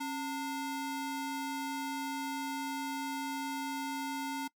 square ring-modulated tone, 587.3 Hz, D5, in tune, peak -32 dBFS, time 0-4.48 s, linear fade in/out 10 ms, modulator 315 Hz, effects noise-tail reverb RT60 0.1 s tail -22 dB re dry + MP3 96 kbps

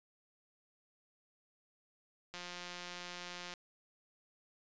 click train, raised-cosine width 0.2 ms, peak -28 dBFS, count 213, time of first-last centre 2.34-3.538 s, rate 177 Hz, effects resampled to 16000 Hz

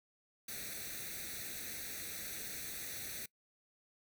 white noise with comb filter, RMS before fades -44 dBFS, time 0.48-3.26 s, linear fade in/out 5 ms, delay 0.49 ms, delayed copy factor +0.8, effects noise-tail reverb RT60 0.1 s tail -23 dB re dry

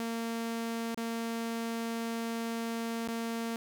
sawtooth tone with dropouts, 229.5 Hz, A#3, 27 cents flat, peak -29 dBFS, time 0-3.56 s, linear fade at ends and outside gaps 0 ms, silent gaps 0.945-0.975 / 3.076-3.085 s, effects none

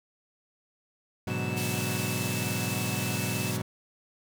30% pulse chord, G# half-diminished seventh, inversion none, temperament equal with one note detuned, 104.25 / 123.47 / 146.83 / 185 Hz, G#2 / B2 / D3 / F#3, +7 / 0 / 0 / 0 cents, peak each -32 / -31 / -35 / -32 dBFS, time 1.27-3.62 s, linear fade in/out 5 ms
triangle tone, 2629 Hz, E7, 5 cents flat, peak -36 dBFS, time 1.3-3.51 s, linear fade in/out 0 ms
white band-pass noise, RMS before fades -37 dBFS, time 1.56-3.58 s, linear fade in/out 20 ms, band 1700 to 12000 Hz, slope 12 dB/octave
effects none

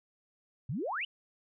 sine exponential sweep, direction up, 110.2 to 3136 Hz, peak -32 dBFS, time 0.69-1.05 s, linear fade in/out 5 ms, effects none

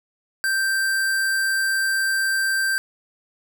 square tone, 1568 Hz, G6, in tune, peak -20 dBFS, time 0.44-2.78 s, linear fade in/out 0 ms, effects none

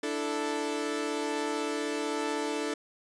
sawtooth chord, D suspended second, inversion none, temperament equal, 293.7 / 329.6 / 440 Hz, D4 / E4 / A4, 0 / 0 / 0 cents, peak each -30 / -33 / -29 dBFS, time 0.03-2.74 s, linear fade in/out 5 ms, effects resampled to 22050 Hz

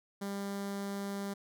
sawtooth tone with notch filter, 199.2 Hz, G3, 28 cents sharp, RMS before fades -38 dBFS, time 0.21-1.34 s, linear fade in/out 10 ms, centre 2600 Hz, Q 2, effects none

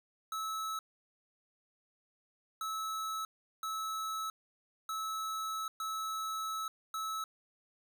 square tone bursts at uneven times, 1300 Hz, E6, 24 cents flat, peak -36 dBFS, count 6, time 0.32-0.79 / 2.61-3.25 / 3.63-4.3 / 4.89-5.68 / 5.8-6.68 / 6.94-7.24 s, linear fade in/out 2 ms, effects none

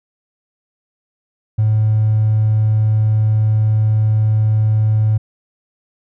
triangle tone with hard clipping, 108.2 Hz, A2, 29 cents flat, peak -11 dBFS, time 1.58-5.18 s, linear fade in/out 10 ms, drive 3 dB, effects none

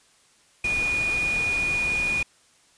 sine tone in noise, 2452 Hz, D#7, 26 cents flat, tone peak -22 dBFS, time 0.64-2.23 s, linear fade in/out 5 ms, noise pink, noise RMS -34 dBFS, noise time 0.64-2.23 s, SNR +9 dB, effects white hiss -59 dBFS RMS until 2.77 s + resampled to 22050 Hz

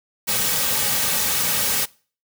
white noise with comb filter, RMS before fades -21 dBFS, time 0.27-1.86 s, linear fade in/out 20 ms, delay 2.9 ms, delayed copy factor -0.7, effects noise-tail reverb RT60 0.4 s tail -23 dB re dry

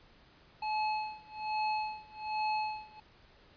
square tone with tremolo, 858 Hz, A5, 44 cents flat, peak -30 dBFS, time 0.62-3 s, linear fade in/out 5 ms, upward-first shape sine, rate 1.2 Hz, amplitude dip 95%, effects pink hiss -61 dBFS RMS until 3.56 s + resampled to 11025 Hz

